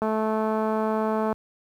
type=click train; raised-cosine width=1 ms; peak=-13 dBFS; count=286; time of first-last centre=0.02-1.327 s; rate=218 Hz; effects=high-pass 60 Hz 12 dB/octave + 9-bit